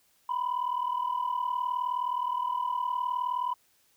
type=tone pair together; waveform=sine; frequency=973.7 / 1013 Hz; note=B5 / B5; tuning=-25 / +44 cents; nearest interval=minor second; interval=69 cents; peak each=-29 / -29 dBFS; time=0.29-3.54 s; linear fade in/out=5 ms; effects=tanh soft clip ceiling -23 dBFS + white hiss -67 dBFS RMS until 3.96 s